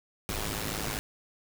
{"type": "noise with amplitude modulation", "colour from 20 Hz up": "pink", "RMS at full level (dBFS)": -30, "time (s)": [0.29, 0.99], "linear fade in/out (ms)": 0, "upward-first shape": "sine", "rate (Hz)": 105, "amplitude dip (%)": 75, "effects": []}